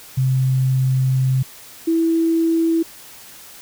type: tone pair in turn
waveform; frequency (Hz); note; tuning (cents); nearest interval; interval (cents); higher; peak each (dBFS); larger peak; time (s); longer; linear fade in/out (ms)
sine; 130.81 / 328.9; C3 / E4; 0 / -4; octave + major third; 1596; second; -14; neither; 0.17-1.43 / 1.87-2.83; first; 10
effects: white hiss -41 dBFS RMS until 3.61 s